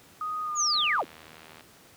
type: tone with pitch glide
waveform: sine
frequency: 1244.5 to 1211.2 Hz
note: D#6 to D#6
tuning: 0 to -47 cents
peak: -29 dBFS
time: 0.21-1.01 s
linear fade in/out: 2 ms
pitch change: -47 cents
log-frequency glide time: 0.43-0.53 s
type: linear sweep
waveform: sine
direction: down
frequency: 7040 to 159.9 Hz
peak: -23 dBFS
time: 0.55-1.05 s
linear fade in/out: 50 ms
type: click train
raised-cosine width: 0.3 ms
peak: -31 dBFS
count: 70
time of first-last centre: 0.74-1.608 s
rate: 79.5 Hz
effects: pink hiss -54 dBFS RMS until 1.96 s + high-pass 100 Hz 12 dB/octave